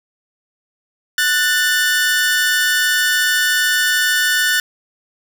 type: tone pair together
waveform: sawtooth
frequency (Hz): 1480 / 1778.7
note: F#6 / A6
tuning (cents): 0 / +18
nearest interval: minor third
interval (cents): 318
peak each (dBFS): -13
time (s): 1.18-4.6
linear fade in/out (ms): 2
effects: none